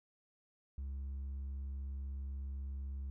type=tone with hard clipping; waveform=triangle; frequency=68.1 Hz; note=C#2; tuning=30 cents flat; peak=-38 dBFS; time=0.78-3.1 s; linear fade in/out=0 ms; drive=1 dB; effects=none